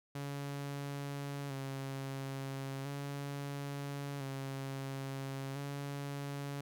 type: tone with vibrato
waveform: sawtooth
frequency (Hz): 138.59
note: C#3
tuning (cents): 0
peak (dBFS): -35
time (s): 0.15-6.61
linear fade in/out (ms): 5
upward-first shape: square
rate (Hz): 0.37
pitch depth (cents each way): 33
effects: none